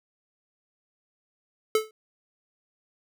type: tone with exponential decay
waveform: square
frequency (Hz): 434.9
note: A4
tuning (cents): -20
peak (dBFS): -17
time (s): 1.75-1.91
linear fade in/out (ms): 2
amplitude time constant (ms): 34
effects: none